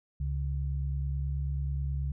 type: tone pair together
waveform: sine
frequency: 69.3 / 138.6 Hz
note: C#2 / C#3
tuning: 0 / 0 cents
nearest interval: octave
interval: 1200 cents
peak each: -30 / -34 dBFS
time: 0.2-2.12 s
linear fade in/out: 5 ms
effects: none